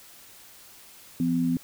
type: tone pair together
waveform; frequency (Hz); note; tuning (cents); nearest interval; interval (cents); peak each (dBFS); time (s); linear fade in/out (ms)
sine; 169.92 / 253.6; F3 / B3; -47 / +46; perfect fifth; 693; -27 / -23; 1.2-1.57; 2
effects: white hiss -50 dBFS RMS until 1.63 s